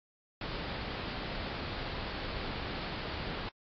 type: low-pass noise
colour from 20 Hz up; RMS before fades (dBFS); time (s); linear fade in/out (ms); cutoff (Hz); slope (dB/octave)
pink; -39; 0.41-3.49; 2; 4900; 96
effects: AAC 32 kbps